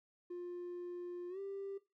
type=tone with pitch glide; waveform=triangle; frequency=353 to 393.9 Hz; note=F4 to G4; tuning=+19 to +8 cents; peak=-38 dBFS; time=0.3-1.78 s; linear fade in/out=10 ms; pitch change=+189 cents; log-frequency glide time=1.29-1.39 s; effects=noise-tail reverb RT60 0.2 s tail -17 dB re dry + tanh soft clip ceiling -38 dBFS